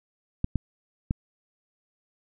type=clicks; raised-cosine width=5 ms; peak=-12 dBFS; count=3; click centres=0.444 / 0.557 / 1.109 s; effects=none